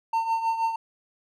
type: tone with tremolo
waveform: triangle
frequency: 906 Hz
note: A#5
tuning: 50 cents flat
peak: -18 dBFS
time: 0.13-0.76 s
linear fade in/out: 5 ms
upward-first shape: triangle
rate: 6.3 Hz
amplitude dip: 70%
effects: none